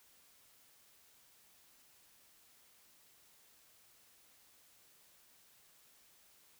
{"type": "silence", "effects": ["white hiss -66 dBFS RMS until 6.59 s"]}